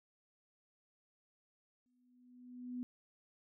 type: tone with exponential growth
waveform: sine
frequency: 248 Hz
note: B3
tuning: 7 cents sharp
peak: -37 dBFS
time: 1.86-2.83 s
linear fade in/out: 0 ms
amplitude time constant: 210 ms
effects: none